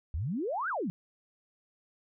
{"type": "exponential two-way sweep", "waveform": "sine", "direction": "up then down", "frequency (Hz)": [66.7, 1644, 157.4], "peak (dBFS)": -30, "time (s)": [0.14, 0.9], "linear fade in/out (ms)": 0, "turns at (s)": 0.69, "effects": []}